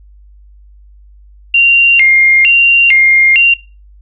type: tone with vibrato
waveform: sine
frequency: 2423 Hz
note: D#7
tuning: 47 cents flat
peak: -4 dBFS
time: 1.54-3.54 s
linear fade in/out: 5 ms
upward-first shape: square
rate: 1.1 Hz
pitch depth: 230 cents each way
effects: noise-tail reverb RT60 0.3 s tail -19 dB re dry + added 50 Hz sine -37 dBFS peak until 4.01 s